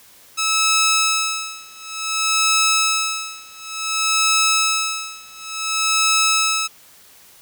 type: tone with tremolo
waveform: 10% pulse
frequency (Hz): 1300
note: E6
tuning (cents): -24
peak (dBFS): -6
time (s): 0.37-6.68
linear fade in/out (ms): 20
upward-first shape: sine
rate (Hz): 0.56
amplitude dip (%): 95
effects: white hiss -48 dBFS RMS until 7.41 s